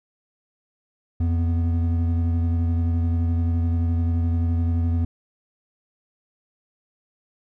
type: tone pair together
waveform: triangle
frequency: 85.4 / 244.6 Hz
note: F2 / B3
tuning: -38 / -16 cents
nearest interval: octave + tritone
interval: 1822 cents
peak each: -17 / -27 dBFS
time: 1.2-5.05 s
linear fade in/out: 5 ms
effects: none